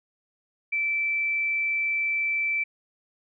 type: tone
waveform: sine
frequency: 2327 Hz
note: D7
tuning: 17 cents flat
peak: -23 dBFS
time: 0.72-2.64 s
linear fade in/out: 10 ms
effects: none